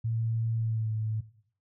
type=tone with pitch glide; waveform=sine; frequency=113.6 to 109.35 Hz; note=A#2 to A2; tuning=-44 to -10 cents; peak=-27 dBFS; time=0.04-1.21 s; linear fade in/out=10 ms; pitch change=-66 cents; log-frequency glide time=0.55-0.93 s; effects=noise-tail reverb RT60 0.6 s tail -17 dB re dry